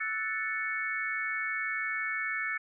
sine chord, F# minor seventh, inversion third, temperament equal, 1318.5 / 1480 / 1760 / 2217 Hz, E6 / F#6 / A6 / C#7, 0 / 0 / 0 / 0 cents, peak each -39 / -39 / -34 / -34 dBFS, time 0-2.58 s, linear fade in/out 10 ms, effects none

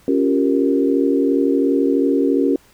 sine chord, G half-diminished seventh, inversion second, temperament equal, 277.2 / 349.2 / 392 / 466.2 Hz, Db4 / F4 / G4 / Bb4, 0 / 0 / 0 / 0 cents, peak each -16 / -22 / -20 / -21 dBFS, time 0.08-2.56 s, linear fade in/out 2 ms, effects pink hiss -52 dBFS RMS until 2.73 s

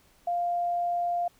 sine tone, 698.5 Hz, F5, in tune, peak -25 dBFS, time 0.27-1.28 s, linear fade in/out 5 ms, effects pink hiss -62 dBFS RMS until 1.39 s

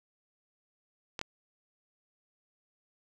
clicks, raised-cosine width 0.2 ms, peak -19 / -16 dBFS, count 2, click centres 1.192 / 1.214 s, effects none

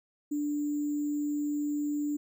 sine tone with sample-and-hold, 293.7 Hz, D4, in tune, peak -28 dBFS, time 0.31-2.17 s, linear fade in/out 10 ms, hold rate 7350 Hz, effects none

